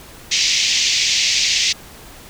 white band-pass noise, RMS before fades -17 dBFS, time 0.31-1.73 s, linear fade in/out 10 ms, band 2100 to 6400 Hz, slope 48 dB/octave, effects pink hiss -40 dBFS RMS until 2.29 s

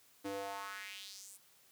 square tone with high-pass filter sweep, 98.9 Hz, G2, 16 cents sharp, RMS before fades -45 dBFS, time 0.24-1.38 s, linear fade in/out 20 ms, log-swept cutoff 330 to 9900 Hz, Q 2.8, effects white hiss -66 dBFS RMS until 1.71 s + high-pass 60 Hz 12 dB/octave

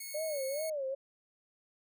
5% pulse tone, 2194 Hz, C#7, 18 cents flat, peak -31 dBFS, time 0-0.7 s, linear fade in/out 5 ms
sine tone with vibrato, 581 Hz, D5, 19 cents flat, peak -33 dBFS, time 0.14-0.95 s, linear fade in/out 10 ms, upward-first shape sine, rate 2.4 Hz, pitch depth 170 cents each way
effects none

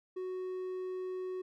triangle tone, 370 Hz, F#4, in tune, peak -34 dBFS, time 0.16-1.42 s, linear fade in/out 10 ms, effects none

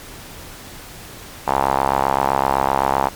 sawtooth tone with band-pass filter, 67.8 Hz, C#2, 38 cents flat, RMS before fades -18 dBFS, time 1.47-3.09 s, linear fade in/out 10 ms, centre 880 Hz, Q 3.8, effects pink hiss -37 dBFS RMS until 3.15 s + MP3 96 kbps

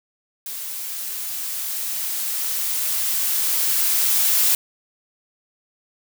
blue noise with level ramp, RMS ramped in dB -31 to -17 dBFS, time 0.46-4.55 s, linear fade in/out 2 ms, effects none

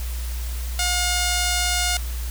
5% pulse tone, 716 Hz, F5, 43 cents sharp, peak -9 dBFS, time 0.79-1.97 s, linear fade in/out 2 ms, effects added 60 Hz sine -25 dBFS peak until 2.3 s + white hiss -38 dBFS RMS until 2.3 s

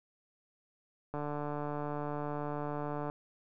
click train, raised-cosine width 1 ms, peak -24 dBFS, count 289, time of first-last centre 1.14-3.099 s, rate 147 Hz, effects none

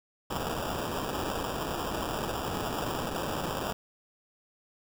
white noise with sample-and-hold, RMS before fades -33 dBFS, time 0.3-3.73 s, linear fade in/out 5 ms, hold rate 2100 Hz, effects none

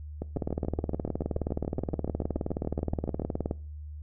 two click trains, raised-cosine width 2 ms, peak -16 / -19 dBFS, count 61 / 22, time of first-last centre 0.37-3.511 / 0.22-3.22 s, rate 19.1 / 7 Hz, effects noise-tail reverb RT60 0.4 s tail -21 dB re dry + added 75 Hz sine -38 dBFS peak until 4.02 s

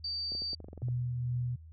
sine tone, 4626 Hz, D8, 27 cents flat, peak -33 dBFS, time 0.04-0.55 s, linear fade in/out 5 ms
clicks, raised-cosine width 2 ms, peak -33 dBFS, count 11, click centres 0.32 / 0.351 / 0.42 / 0.532 / 0.603 / 0.644 / 0.685 / 0.731 / 0.777 / 0.82 / 0.885 s
sine tone with tremolo, 123 Hz, B2, 7 cents flat, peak -29 dBFS, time 0.82-1.56 s, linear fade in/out 10 ms, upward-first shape triangle, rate 2.3 Hz, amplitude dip 30%
effects added 80 Hz sine -48 dBFS peak until 1.72 s

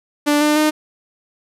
sawtooth tone with pitch steps, 293.7 / 299.7 / 305.8 Hz, D4 / D4 / D#4, 0 / +35 / -30 cents, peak -9 dBFS, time 0.26-0.71 s, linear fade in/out 20 ms, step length 150 ms, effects resampled to 32000 Hz

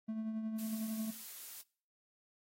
triangle tone with tremolo, 220 Hz, A3, in tune, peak -33 dBFS, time 0.08-1.11 s, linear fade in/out 10 ms, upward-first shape triangle, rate 11 Hz, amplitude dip 50%
blue noise, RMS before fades -48 dBFS, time 0.58-1.62 s, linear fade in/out 10 ms
effects noise-tail reverb RT60 0.5 s tail -24 dB re dry + AAC 48 kbps

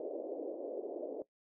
white band-pass noise, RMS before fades -41 dBFS, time 0-1.22 s, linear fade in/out 2 ms, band 300 to 600 Hz, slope 48 dB/octave, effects noise-tail reverb RT60 0.1 s tail -18 dB re dry

